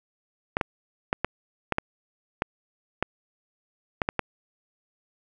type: clicks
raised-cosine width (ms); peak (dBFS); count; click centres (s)
0.5; -8; 11; 0.569 / 0.612 / 1.129 / 1.246 / 1.723 / 1.784 / 2.421 / 3.026 / 4.018 / 4.089 / 4.193
effects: none